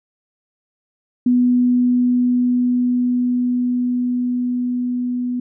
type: tone with level ramp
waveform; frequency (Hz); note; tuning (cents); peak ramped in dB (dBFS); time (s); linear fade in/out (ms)
sine; 246.9; B3; 0; -11 to -19; 1.26-5.4; 5
effects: none